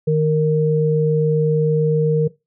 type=tone pair together; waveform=sine; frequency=154.7 / 463.6 Hz; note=D#3 / A#4; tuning=-10 / -10 cents; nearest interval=octave + perfect fifth; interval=1900 cents; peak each=-16 / -16 dBFS; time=0.07-2.28 s; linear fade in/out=10 ms; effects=noise-tail reverb RT60 0.2 s tail -18 dB re dry